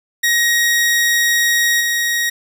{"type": "tone with level steps", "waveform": "sawtooth", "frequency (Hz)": 1886, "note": "A#6", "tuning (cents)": 20, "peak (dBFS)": [-9, -12], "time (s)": [0.23, 2.3], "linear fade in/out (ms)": 10, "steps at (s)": 1.8, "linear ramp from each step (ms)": 10, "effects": ["8-bit"]}